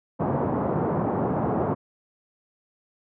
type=band-pass noise; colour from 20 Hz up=pink; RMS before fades=-25 dBFS; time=0.19-1.75 s; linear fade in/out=20 ms; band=110 to 1000 Hz; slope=24 dB/octave; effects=none